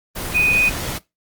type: tone in noise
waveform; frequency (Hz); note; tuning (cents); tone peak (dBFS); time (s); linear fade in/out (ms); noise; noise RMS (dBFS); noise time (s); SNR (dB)
sine; 2489; D#7; 0; -13; 0.34-0.7; 20; pink; -26; 0.15-0.99; +10
effects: noise-tail reverb RT60 0.2 s tail -20 dB re dry + Opus 24 kbps